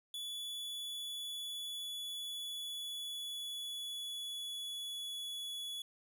45% pulse tone with pitch glide, 3431 to 3397 Hz, A7 to G#7, -44 to +38 cents, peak -40 dBFS, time 0.14-5.82 s, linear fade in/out 2 ms, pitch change -18 cents, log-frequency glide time 0.38-5.3 s, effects none

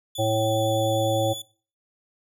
sawtooth tone with vibrato, 3446 Hz, A7, 37 cents flat, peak -30 dBFS, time 0.15-1.42 s, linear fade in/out 5 ms, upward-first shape sine, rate 9.8 Hz, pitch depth 10 cents each way
harmonic tone, 110 Hz, A2, in tune, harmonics 1 / 3 / 5 / 7, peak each -26 / -29 / -23 / -27 dBFS, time 0.18-1.34 s, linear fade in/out 20 ms
effects noise-tail reverb RT60 0.4 s tail -20 dB re dry

